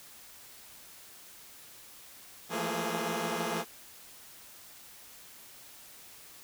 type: tone cluster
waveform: 10% pulse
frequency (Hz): 168 / 174.5 / 216 / 229.1 / 414.6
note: E3 / F3 / A3 / A#3 / G#4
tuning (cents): +33 / -1 / -32 / -30 / -3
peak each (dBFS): -30 / -31 / -31 / -28 / -29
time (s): 2.49-3.65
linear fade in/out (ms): 50
effects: white hiss -52 dBFS RMS until 6.43 s